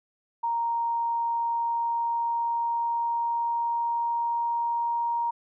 sine tone with pitch glide, 932.3 to 938.8 Hz, A#5 to A#5, 0 to +12 cents, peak -24 dBFS, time 0.43-5.31 s, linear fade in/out 10 ms, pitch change +12 cents, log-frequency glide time 1.31-5.2 s, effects none

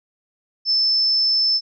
sine tone, 5274 Hz, E8, in tune, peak -15 dBFS, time 0.65-1.61 s, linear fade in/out 50 ms, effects none

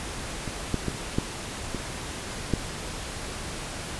clicks, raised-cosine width 3 ms, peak -18 / -11 / -14 / -10 / -16 / -9 dBFS, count 6, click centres 0.477 / 0.743 / 0.883 / 1.185 / 1.747 / 2.537 s, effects pink hiss -35 dBFS RMS until 3.99 s + resampled to 24000 Hz

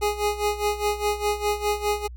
25% pulse tone with tremolo, 415.3 Hz, G#4, in tune, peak -16 dBFS, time 0.01-2.08 s, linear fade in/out 20 ms, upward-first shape sine, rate 4.9 Hz, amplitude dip 80%, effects added 60 Hz sine -36 dBFS peak until 2.16 s

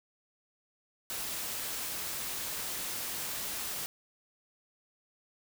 white noise, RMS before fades -37 dBFS, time 1.1-3.86 s, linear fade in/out 0 ms, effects none

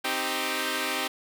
5% pulse chord, C minor, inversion none, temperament equal, 261.6 / 311.1 / 392 Hz, C4 / Eb4 / G4, 0 / 0 / 0 cents, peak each -20 dBFS, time 0.04-1.08 s, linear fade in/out 10 ms, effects none

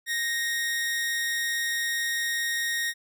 sawtooth tone with amplitude modulation, 1864.7 Hz, A#6, in tune, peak -21 dBFS, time 0.06-2.94 s, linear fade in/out 50 ms, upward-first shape sine, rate 255 Hz, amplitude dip 30%, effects none

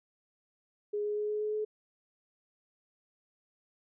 sine tone with pitch steps, 415.3 / 417.7 / 420.1 / 422.6 / 425 / 427.5 Hz, G#4 / G#4 / G#4 / G#4 / G#4 / A4, 0 / +10 / +20 / +30 / +40 / -50 cents, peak -30 dBFS, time 0.93-1.65 s, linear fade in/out 10 ms, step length 120 ms, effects none

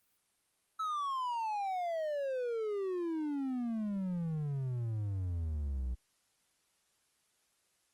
triangle exponential sweep, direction down, 1315 to 60 Hz, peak -31 dBFS, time 0.79-5.95 s, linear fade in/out 10 ms, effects white hiss -75 dBFS RMS until 7.93 s + Opus 32 kbps

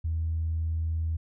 sine tone, 81 Hz, E2, 30 cents flat, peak -25 dBFS, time 0.04-1.17 s, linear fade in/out 10 ms, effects tanh soft clip ceiling -21 dBFS

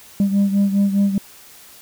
sine beating tone pair, 198.4 / 203.3 Hz, G3 / G#3, +21 / -37 cents, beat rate 4.9 Hz, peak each -13 / -18 dBFS, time 0.2-1.18 s, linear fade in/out 2 ms, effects tanh soft clip ceiling -11 dBFS + white hiss -44 dBFS RMS until 1.81 s

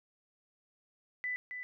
sine tone with echo, 1993 Hz, B6, 15 cents sharp, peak -33 dBFS, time 1.24-1.36 s, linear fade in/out 0 ms, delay 270 ms, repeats 1, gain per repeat -6 dB, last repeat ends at 1.63 s, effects none

